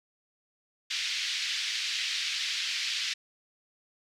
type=band-pass noise; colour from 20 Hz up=white; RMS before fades=-32 dBFS; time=0.9-3.14 s; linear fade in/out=10 ms; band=2000 to 4900 Hz; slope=24 dB/octave; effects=none